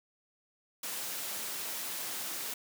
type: high-pass noise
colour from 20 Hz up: white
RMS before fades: -38 dBFS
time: 0.83-2.54 s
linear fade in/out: 5 ms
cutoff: 180 Hz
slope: 12 dB/octave
effects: none